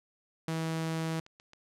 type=tone; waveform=sawtooth; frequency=161.9 Hz; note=E3; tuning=31 cents flat; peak=-27 dBFS; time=0.48-1.2 s; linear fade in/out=2 ms
type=click train; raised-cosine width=0.2 ms; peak=-36 dBFS; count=6; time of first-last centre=0.86-1.534 s; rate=7.42 Hz
effects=low-pass 11000 Hz 12 dB/octave